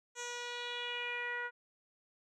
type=tone with low-pass filter sweep; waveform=10% pulse; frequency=483.6 Hz; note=B4; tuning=36 cents flat; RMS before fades=-40 dBFS; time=0.15-1.51 s; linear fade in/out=50 ms; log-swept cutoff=6800 to 1600 Hz; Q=3.6; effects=none